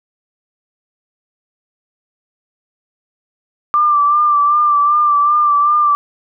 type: tone with vibrato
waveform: sine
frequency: 1181 Hz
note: D6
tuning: 9 cents sharp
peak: -9 dBFS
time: 3.74-5.95 s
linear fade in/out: 0 ms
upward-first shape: sine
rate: 2.6 Hz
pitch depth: 35 cents each way
effects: none